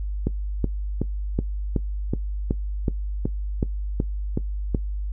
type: click train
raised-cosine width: 3 ms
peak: -9 dBFS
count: 13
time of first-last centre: 0.27-4.748 s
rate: 2.68 Hz
effects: noise-tail reverb RT60 0.1 s tail -18 dB re dry + added 50 Hz sine -25 dBFS peak until 5.12 s